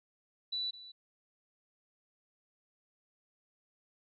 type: tone with echo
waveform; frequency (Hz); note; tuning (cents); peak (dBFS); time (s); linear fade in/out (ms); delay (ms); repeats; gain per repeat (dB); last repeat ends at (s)
sine; 3961; B7; +4; -33; 0.52-0.71; 10; 210; 1; -15; 0.92
effects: none